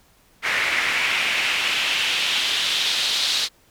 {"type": "noise with band-pass filter sweep", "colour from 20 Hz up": "pink", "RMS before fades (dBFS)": -22, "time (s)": [0.42, 3.49], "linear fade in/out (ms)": 50, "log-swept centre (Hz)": [2000, 4100], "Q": 2.6, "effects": ["pink hiss -57 dBFS RMS until 3.7 s"]}